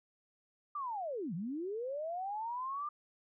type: linear two-way sweep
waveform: sine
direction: down then up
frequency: 1207 to 153.8 to 1207 Hz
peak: -36 dBFS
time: 0.75-2.89 s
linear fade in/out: 5 ms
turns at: 1.34 s
effects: none